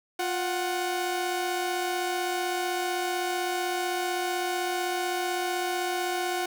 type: tone pair together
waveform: sawtooth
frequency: 354 / 743.8 Hz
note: F4 / F#5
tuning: +23 / +9 cents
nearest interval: octave + minor second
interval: 1286 cents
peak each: -26 dBFS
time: 0.19-6.46 s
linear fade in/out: 5 ms
effects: none